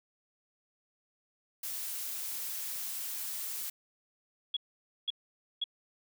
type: noise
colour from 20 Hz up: blue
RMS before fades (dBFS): -38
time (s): 1.63-3.7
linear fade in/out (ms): 5
type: tone bursts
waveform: sine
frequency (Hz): 3352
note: G#7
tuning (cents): +15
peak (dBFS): -29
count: 3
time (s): 4.54-5.641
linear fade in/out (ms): 5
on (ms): 27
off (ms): 510
effects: none